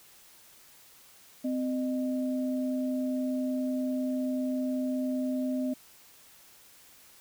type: tone pair together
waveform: sine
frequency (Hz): 257.3 / 612.4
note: C4 / D#5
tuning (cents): -29 / -28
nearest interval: octave + minor third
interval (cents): 1501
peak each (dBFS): -28 / -36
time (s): 1.44-5.74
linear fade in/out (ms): 10
effects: white hiss -56 dBFS RMS until 7.2 s